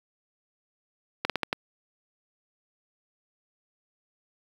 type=slowing click train; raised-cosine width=0.3 ms; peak=-9 dBFS; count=5; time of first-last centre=1.25-1.529 s; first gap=47 ms; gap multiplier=1.27; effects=high-pass 150 Hz 12 dB/octave + 7-bit